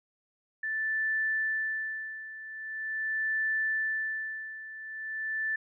sine tone with tremolo, 1760 Hz, A6, in tune, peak -26 dBFS, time 0.63-5.56 s, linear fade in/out 5 ms, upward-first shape sine, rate 0.43 Hz, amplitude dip 80%, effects none

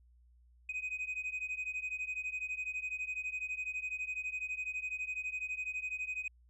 sine beating tone pair, 2500 / 2512 Hz, D#7 / D#7, +8 / +16 cents, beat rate 12 Hz, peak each -38 / -37 dBFS, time 0.69-6.28 s, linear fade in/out 5 ms, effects tanh soft clip ceiling -33 dBFS + added 60 Hz sine -61 dBFS peak until 6.49 s

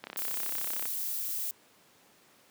click train, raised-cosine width 0.3 ms, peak -23 dBFS, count 28, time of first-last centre 0.04-0.856 s, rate 33.1 Hz
violet noise, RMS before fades -34 dBFS, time 0.17-1.51 s, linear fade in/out 2 ms
effects pink hiss -61 dBFS RMS until 2.5 s + high-pass 200 Hz 12 dB/octave

